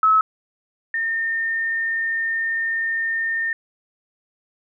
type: tone pair in turn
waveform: sine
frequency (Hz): 1293 / 1818.8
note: E6 / A#6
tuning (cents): -34 / -43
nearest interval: tritone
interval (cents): 591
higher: second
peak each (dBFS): -12 / -20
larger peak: first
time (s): 0.03-0.21 / 0.94-3.53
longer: second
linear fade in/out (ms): 2
effects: none